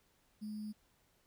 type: tone with sample-and-hold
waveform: sine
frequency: 212.3 Hz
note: G#3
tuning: 38 cents sharp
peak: -40 dBFS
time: 0.41-0.73 s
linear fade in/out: 20 ms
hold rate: 4900 Hz
effects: pink hiss -73 dBFS RMS until 1.26 s